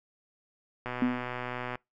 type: click train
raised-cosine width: 0.5 ms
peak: -20 dBFS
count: 112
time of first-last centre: 0.86-1.755 s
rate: 124 Hz
type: tone with exponential decay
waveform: sine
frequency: 249.2 Hz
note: B3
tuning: 16 cents sharp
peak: -21 dBFS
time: 1.02-1.41 s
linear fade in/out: 2 ms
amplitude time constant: 84 ms
effects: noise-tail reverb RT60 0.2 s tail -25 dB re dry